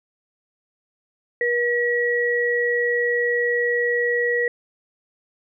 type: tone pair together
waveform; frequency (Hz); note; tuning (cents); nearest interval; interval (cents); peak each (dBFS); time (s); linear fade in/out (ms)
sine; 480 / 1920; B4 / B6; -49 / -49; 2 octaves; 2400; -21; 1.41-4.48; 2
effects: none